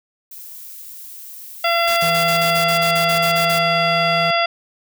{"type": "noise", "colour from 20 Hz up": "violet", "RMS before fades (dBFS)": -36, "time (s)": [0.31, 2.61], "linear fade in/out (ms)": 5}
{"type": "harmonic tone", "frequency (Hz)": 681, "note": "F5", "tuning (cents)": -44, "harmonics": [1, 2, 3, 4, 5, 7], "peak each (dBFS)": [-18, -21, -23, -24, -25, -26], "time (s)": [1.64, 4.46], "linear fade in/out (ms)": 5}
{"type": "noise bursts", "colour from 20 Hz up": "white", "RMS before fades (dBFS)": -27, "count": 13, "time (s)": [1.87, 3.59], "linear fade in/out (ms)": 10, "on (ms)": 100, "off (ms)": 35}
{"type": "tone", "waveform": "square", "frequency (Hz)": 163.8, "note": "E3", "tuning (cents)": -11, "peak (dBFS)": -26, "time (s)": [2.02, 4.31], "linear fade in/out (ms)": 5}
{"effects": []}